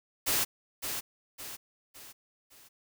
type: noise with echo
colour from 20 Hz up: white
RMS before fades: -28 dBFS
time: 0.26-0.45 s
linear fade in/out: 20 ms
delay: 560 ms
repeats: 4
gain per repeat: -7 dB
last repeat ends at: 2.69 s
effects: none